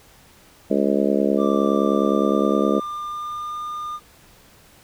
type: harmonic tone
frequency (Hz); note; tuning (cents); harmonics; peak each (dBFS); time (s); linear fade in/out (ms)
69.7; C#2; +10; 3 / 4 / 5 / 6 / 7 / 8 / 9; -22 / -23 / -24 / -25 / -25 / -26 / -27; 0.7-2.8; 10
type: tone with pitch glide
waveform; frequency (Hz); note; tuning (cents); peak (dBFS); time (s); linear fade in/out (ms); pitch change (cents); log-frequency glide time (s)
triangle; 1174.7 to 1210.5; D6 to D#6; 0 to -48; -25; 1.37-4; 50; +52; 1.7-3.63
effects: pink hiss -51 dBFS RMS until 4.83 s